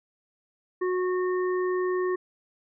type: harmonic tone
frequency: 365.8 Hz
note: F#4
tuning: 20 cents flat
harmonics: 1 / 3 / 5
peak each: -24 / -34 / -38 dBFS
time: 0.81-2.16 s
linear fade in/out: 10 ms
effects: none